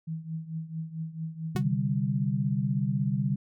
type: tone with tremolo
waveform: sine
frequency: 161.1 Hz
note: E3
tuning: 39 cents flat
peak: -29 dBFS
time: 0.07-1.8 s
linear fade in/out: 10 ms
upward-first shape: triangle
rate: 4.5 Hz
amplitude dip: 85%
type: chord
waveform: sine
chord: C suspended second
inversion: none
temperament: just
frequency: 130.81 / 147.16 / 196.22 Hz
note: C3 / D3 / G3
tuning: 0 / +4 / +2 cents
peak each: -29 dBFS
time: 1.55-3.36 s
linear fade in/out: 5 ms
type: tone with exponential decay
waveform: sawtooth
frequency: 367.6 Hz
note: F#4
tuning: 11 cents flat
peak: -24 dBFS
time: 1.56-1.64 s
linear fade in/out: 2 ms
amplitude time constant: 16 ms
effects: none